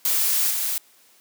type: noise with level steps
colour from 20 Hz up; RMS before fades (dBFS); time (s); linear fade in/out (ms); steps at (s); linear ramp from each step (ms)
blue; -21 / -25; 0.05-0.78; 2; 0.5; 10
effects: white hiss -56 dBFS RMS until 1.2 s + high-pass 200 Hz 12 dB/octave